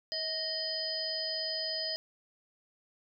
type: harmonic tone with a mistuned harmonic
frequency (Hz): 622.3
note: D#5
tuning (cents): 0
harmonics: 1 / 3 / 5 / 7 / 8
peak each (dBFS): -40 / -45 / -45 / -40 / -34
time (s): 0.12-1.96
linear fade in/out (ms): 0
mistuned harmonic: 1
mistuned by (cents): +42
effects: none